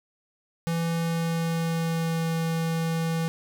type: tone with pitch glide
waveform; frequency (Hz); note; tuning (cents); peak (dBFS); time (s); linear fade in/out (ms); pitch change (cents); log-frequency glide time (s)
square; 166.7 to 164.12; E3 to E3; +20 to -7; -25; 0.67-3.28; 0; -27; 0.89-2.3
effects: none